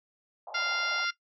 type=band-pass noise; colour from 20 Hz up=white; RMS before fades=-43 dBFS; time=0.47-1.05 s; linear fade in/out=2 ms; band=570 to 910 Hz; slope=48 dB/octave
type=harmonic tone; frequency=696 Hz; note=F5; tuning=6 cents flat; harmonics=2 / 3 / 4 / 5 / 6 / 7 / 8; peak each=-30 / -34 / -37 / -39 / -40 / -40 / -39 dBFS; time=0.54-1.11 s; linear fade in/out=10 ms
effects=noise-tail reverb RT60 0.1 s tail -18 dB re dry